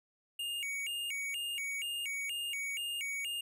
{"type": "tone with vibrato", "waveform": "square", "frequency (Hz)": 2518, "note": "D#7", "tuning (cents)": 20, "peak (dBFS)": -36, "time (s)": [0.39, 3.41], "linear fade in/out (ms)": 5, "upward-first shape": "square", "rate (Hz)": 2.1, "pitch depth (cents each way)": 200, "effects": []}